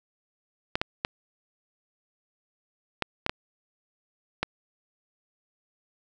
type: clicks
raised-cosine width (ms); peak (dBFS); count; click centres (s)
0.3; -9; 7; 0.755 / 0.815 / 1.049 / 3.023 / 3.264 / 3.295 / 4.43
effects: none